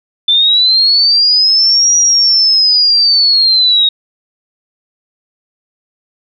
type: linear two-way sweep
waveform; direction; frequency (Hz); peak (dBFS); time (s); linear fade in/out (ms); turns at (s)
sine; up then down; 3520 to 5780 to 3751; -6; 0.28-3.89; 5; 1.96
effects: none